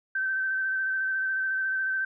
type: tone with vibrato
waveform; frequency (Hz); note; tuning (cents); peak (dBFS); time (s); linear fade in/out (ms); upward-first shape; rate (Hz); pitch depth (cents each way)
sine; 1547; G6; -23; -25; 0.15-2.05; 5; square; 14; 16
effects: none